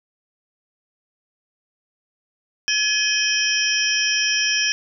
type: tone cluster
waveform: sine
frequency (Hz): 1702 / 2518 / 3138 / 5200 / 5690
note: G#6 / D#7 / G7 / E8 / F8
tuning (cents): +42 / +20 / +1 / -24 / +31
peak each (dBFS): -24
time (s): 2.68-4.72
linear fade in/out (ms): 0
effects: none